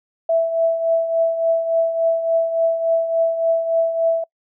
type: tone with tremolo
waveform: sine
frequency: 660 Hz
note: E5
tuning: 2 cents sharp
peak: -12 dBFS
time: 0.29-4.24 s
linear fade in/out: 5 ms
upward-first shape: triangle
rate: 3.5 Hz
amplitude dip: 65%
effects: noise-tail reverb RT60 0.1 s tail -26 dB re dry